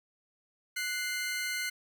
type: tone pair together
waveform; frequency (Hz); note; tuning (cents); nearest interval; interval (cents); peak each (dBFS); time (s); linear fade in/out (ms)
sawtooth; 1480 / 2093; F#6 / C7; 0 / 0; tritone; 600; -33 / -30; 0.76-1.7; 10
effects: none